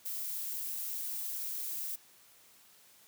violet noise, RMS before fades -38 dBFS, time 0.05-1.96 s, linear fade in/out 10 ms, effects white hiss -61 dBFS RMS until 3.07 s + high-pass 80 Hz 12 dB/octave

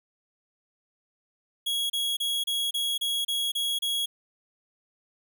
45% pulse tone bursts, 3322 Hz, G#7, in tune, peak -25 dBFS, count 9, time 1.66-4.06 s, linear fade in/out 10 ms, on 240 ms, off 30 ms, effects none

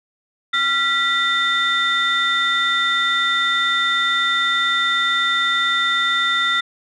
sine tone cluster, 1374 / 1958 / 3591 Hz, F6 / B6 / A7, -29 / -15 / +35 cents, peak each -19 dBFS, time 0.53-6.61 s, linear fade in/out 10 ms, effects tanh soft clip ceiling -10 dBFS

